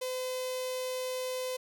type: tone with notch filter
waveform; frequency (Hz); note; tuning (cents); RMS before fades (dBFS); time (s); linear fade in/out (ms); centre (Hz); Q
sawtooth; 510; C5; -44; -35; 0.01-1.57; 10; 1400; 0.89
effects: none